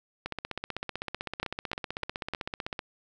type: two click trains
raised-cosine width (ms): 0.3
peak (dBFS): -15 / -17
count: 4 / 41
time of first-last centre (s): 1.43-2.336 / 0.26-2.792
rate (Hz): 3.31 / 15.8
effects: none